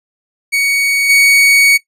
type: tone with level steps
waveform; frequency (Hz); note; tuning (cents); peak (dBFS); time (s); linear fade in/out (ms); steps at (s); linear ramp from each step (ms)
40% pulse; 2237; C#7; +15; -10 / -5; 0.52-1.78; 20; 1.09; 10
effects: noise-tail reverb RT60 0.1 s tail -17 dB re dry + resampled to 32000 Hz